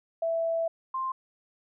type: tone pair in turn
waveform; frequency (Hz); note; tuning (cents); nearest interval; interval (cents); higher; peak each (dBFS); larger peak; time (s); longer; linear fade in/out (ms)
sine; 661 / 1049.3; E5 / C6; +5 / +5; minor sixth; 800; second; -25 / -28; first; 0.22-0.68 / 0.94-1.12; first; 5
effects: none